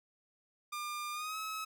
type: tone with pitch glide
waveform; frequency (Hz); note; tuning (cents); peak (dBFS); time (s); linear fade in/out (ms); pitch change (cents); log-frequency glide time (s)
sawtooth; 1200 to 1286.1; D6 to E6; +37 to -43; -34; 0.72-1.65; 10; +120; 1.12-1.37
effects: none